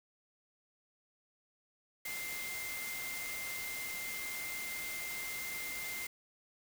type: tone in noise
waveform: sine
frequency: 2093 Hz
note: C7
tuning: in tune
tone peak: -41 dBFS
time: 2.05-6.07 s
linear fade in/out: 5 ms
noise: white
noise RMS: -43 dBFS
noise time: 2.05-6.07 s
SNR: -1 dB
effects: none